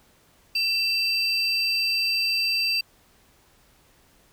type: tone pair together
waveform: triangle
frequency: 2687 / 4694 Hz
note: E7 / D8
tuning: +33 / -2 cents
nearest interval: minor seventh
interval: 965 cents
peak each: -24 / -22 dBFS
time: 0.55-2.81 s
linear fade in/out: 5 ms
effects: pink hiss -59 dBFS RMS until 4.32 s